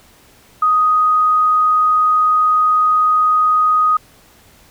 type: tone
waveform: sine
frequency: 1248 Hz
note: D#6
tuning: 5 cents sharp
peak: -10 dBFS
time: 0.62-3.97 s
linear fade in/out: 5 ms
effects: pink hiss -48 dBFS RMS until 4.7 s